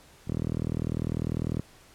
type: tone with band-pass filter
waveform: 5% pulse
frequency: 40.03 Hz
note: D#1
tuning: 50 cents sharp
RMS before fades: -30 dBFS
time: 0.27-1.61 s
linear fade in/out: 10 ms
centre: 130 Hz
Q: 0.98
effects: pink hiss -55 dBFS RMS until 1.94 s + low-pass 12000 Hz 12 dB/octave